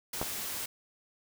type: noise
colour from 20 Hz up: white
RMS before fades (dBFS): -37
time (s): 0.13-0.66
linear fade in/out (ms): 5
type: clicks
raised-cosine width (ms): 1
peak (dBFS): -17 / -23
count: 2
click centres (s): 0.215 / 0.228
effects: none